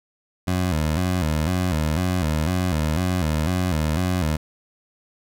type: tone with vibrato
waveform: 20% pulse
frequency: 84 Hz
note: E2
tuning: 33 cents sharp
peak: -15 dBFS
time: 0.47-4.37 s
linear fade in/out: 10 ms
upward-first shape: square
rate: 2 Hz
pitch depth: 140 cents each way
effects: none